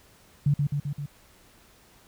sine tone with echo, 143.9 Hz, D3, 35 cents flat, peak -18 dBFS, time 0.46-0.54 s, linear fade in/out 5 ms, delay 130 ms, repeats 4, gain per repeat -3 dB, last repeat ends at 1.06 s, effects pink hiss -57 dBFS RMS until 2.07 s

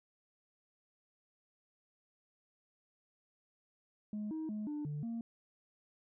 sine tone with pitch steps, 210.5 / 315.9 / 212.2 / 297.1 / 147.7 / 230.8 Hz, G#3 / D#4 / G#3 / D4 / D3 / A#3, +24 / +26 / +38 / +20 / +10 / -17 cents, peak -35 dBFS, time 4.13-5.21 s, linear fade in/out 2 ms, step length 180 ms, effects tanh soft clip ceiling -35 dBFS

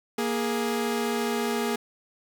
sawtooth tone pair together, 234.9 / 415.3 Hz, A#3 / G#4, +13 / 0 cents, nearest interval minor seventh, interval 987 cents, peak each -24 dBFS, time 0.18-1.76 s, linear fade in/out 5 ms, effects 9-bit

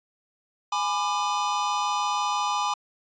square chord, G# diminished, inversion none, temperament just, 830.6 / 996.7 / 1196.1 Hz, G#5 / B5 / D6, 0 / +16 / +31 cents, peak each -29 dBFS, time 0.72-2.74 s, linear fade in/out 5 ms, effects resampled to 16000 Hz

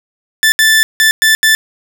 sawtooth tone bursts at uneven times, 1760 Hz, A6, in tune, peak -3 dBFS, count 5, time 0.43-0.52 / 0.59-0.83 / 1-1.11 / 1.22-1.35 / 1.43-1.55 s, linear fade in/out 0 ms, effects none

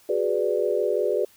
sine chord, G# half-diminished seventh, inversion third, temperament equal, 370 / 415.3 / 493.9 / 587.3 Hz, F#4 / G#4 / B4 / D5, 0 / 0 / 0 / 0 cents, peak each -27 / -25 / -26 / -27 dBFS, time 0.09-1.25 s, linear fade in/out 5 ms, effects white hiss -56 dBFS RMS until 1.36 s

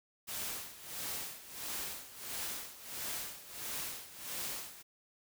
white noise with tremolo, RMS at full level -39 dBFS, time 0.27-4.83 s, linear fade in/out 20 ms, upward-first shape sine, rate 1.5 Hz, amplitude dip 80%, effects none

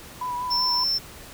sine tone with vibrato, 987.8 Hz, B5, in tune, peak -26 dBFS, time 0.21-0.84 s, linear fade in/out 5 ms, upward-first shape triangle, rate 5.2 Hz, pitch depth 31 cents each way
triangle tone, 5360 Hz, E8, 28 cents sharp, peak -20 dBFS, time 0.5-0.99 s, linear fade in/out 20 ms
effects pink hiss -43 dBFS RMS until 1.33 s

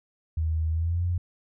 sine tone with pitch glide, 79.8 to 88.03 Hz, D#2 to F2, +44 to +14 cents, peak -23 dBFS, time 0.37-1.18 s, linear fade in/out 5 ms, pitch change +170 cents, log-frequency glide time 0.71-1.04 s, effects none

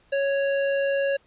square tone, 554.4 Hz, C#5, in tune, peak -22 dBFS, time 0.12-1.17 s, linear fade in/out 10 ms, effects pink hiss -61 dBFS RMS until 1.26 s + resampled to 8000 Hz

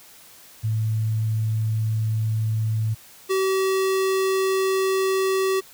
sine / square tone pair in turn, 110 / 382.2 Hz, A2 / G4, 0 / -44 cents, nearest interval octave + minor seventh, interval 2156 cents, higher second, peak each -20 dBFS, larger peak neither, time 0.63-2.95 / 3.29-5.61 s, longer neither, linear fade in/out 20 ms, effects white hiss -48 dBFS RMS until 5.73 s

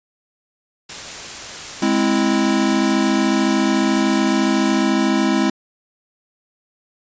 white noise, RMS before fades -31 dBFS, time 0.89-4.83 s, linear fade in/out 5 ms
square chord, Ab augmented, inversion none, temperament equal, 207.7 / 261.6 / 329.6 Hz, Ab3 / C4 / E4, 0 / 0 / 0 cents, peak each -20 dBFS, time 1.82-5.5 s, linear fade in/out 5 ms
effects resampled to 16000 Hz

